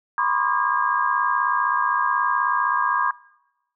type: tone cluster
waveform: sine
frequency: 971 / 1030 / 1106 / 1210 / 1622 Hz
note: B5 / C6 / C#6 / D#6 / G#6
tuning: -30 / -28 / -4 / -49 / -41 cents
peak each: -25 dBFS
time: 0.18-3.11 s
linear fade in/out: 2 ms
effects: noise-tail reverb RT60 0.9 s tail -22 dB re dry